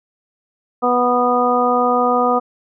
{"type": "harmonic tone", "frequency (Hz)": 246.1, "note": "B3", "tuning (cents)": -6, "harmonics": [1, 2, 3, 4, 5], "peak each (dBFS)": [-21, -18, -18, -23, -18], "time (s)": [0.82, 2.4], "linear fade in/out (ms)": 20, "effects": []}